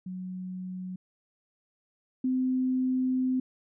sine tone pair in turn, 184.3 / 257.1 Hz, F#3 / C4, -7 / -30 cents, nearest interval tritone, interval 577 cents, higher second, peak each -34 / -24 dBFS, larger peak second, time 0.06-0.96 / 2.24-3.4 s, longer second, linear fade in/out 5 ms, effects none

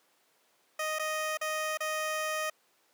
15% pulse tone with dropouts, 622 Hz, D#5, 1 cent flat, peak -24 dBFS, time 0.79-2.5 s, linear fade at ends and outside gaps 5 ms, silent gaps 0.987-0.994 / 1.373-1.412 / 1.774-1.804 s, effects pink hiss -68 dBFS RMS until 2.93 s + high-pass 400 Hz 12 dB/octave

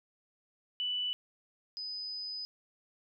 sine tone pair in turn, 2974 / 5002 Hz, F#7 / D#8, +8 / +8 cents, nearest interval major sixth, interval 900 cents, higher second, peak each -31 / -37 dBFS, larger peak first, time 0.8-1.13 / 1.77-2.45 s, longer second, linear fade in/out 0 ms, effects none

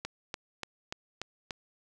click train, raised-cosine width 0.2 ms, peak -18 dBFS, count 6, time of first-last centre 0.05-1.508 s, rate 3.43 Hz, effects none

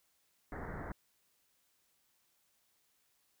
pink low-pass noise, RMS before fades -43 dBFS, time 0.52-0.92 s, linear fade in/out 2 ms, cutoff 2000 Hz, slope 96 dB/octave, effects white hiss -75 dBFS RMS until 3.4 s

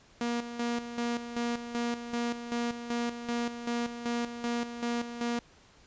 sawtooth tone with tremolo, 237.4 Hz, A#3, 32 cents sharp, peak -25 dBFS, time 0.21-5.39 s, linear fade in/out 2 ms, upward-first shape square, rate 2.6 Hz, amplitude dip 65%, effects pink hiss -59 dBFS RMS until 5.86 s + resampled to 16000 Hz

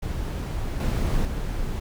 brown noise with level steps, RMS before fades -28 / -23 / -28 dBFS, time 0.02-1.8 s, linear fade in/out 10 ms, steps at 0.8 / 1.25 s, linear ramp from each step 2 ms, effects none

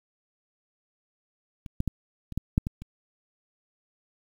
clicks, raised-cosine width 5 ms, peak -27 / -14 / -14 / -25 / -14 / -8 / -17 / -27 dBFS, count 8, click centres 1.662 / 1.804 / 1.877 / 2.323 / 2.376 / 2.579 / 2.669 / 2.82 s, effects 8-bit

